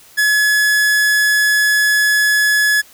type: tone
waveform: 45% pulse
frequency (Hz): 1700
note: G#6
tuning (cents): +40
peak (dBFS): -11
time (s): 0.17-2.82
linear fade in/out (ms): 20
effects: white hiss -45 dBFS RMS until 2.93 s